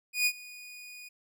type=tone with ADSR envelope; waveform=sawtooth; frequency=2464 Hz; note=D#7; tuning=17 cents flat; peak=-19 dBFS; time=0.13-1.09 s; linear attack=130 ms; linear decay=62 ms; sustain=-22 dB; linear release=12 ms; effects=none